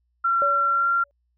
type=tone with pitch glide; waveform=sine; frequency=1364 to 1378.3 Hz; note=F6 to F6; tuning=-41 to -23 cents; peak=-18 dBFS; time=0.24-1.04 s; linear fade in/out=10 ms; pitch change=+18 cents; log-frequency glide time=0.69-0.86 s
type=tone with exponential decay; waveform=sine; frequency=569 Hz; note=C#5; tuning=45 cents sharp; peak=-22 dBFS; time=0.42-1.11 s; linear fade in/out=0 ms; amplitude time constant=150 ms
effects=added 60 Hz sine -67 dBFS peak until 1.37 s